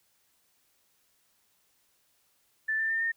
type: tone with pitch steps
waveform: sine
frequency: 1760 / 1782.5 / 1805.3 / 1828.4 Hz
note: A6 / A6 / A6 / A#6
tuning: 0 / +22 / +44 / -34 cents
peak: -26 dBFS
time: 2.68-3.12 s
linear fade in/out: 10 ms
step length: 110 ms
effects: white hiss -70 dBFS RMS until 3.16 s